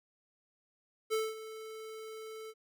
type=tone with ADSR envelope; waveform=square; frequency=439.3 Hz; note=A4; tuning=3 cents flat; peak=-29 dBFS; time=1.1-2.54 s; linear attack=32 ms; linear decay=210 ms; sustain=-15 dB; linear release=48 ms; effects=none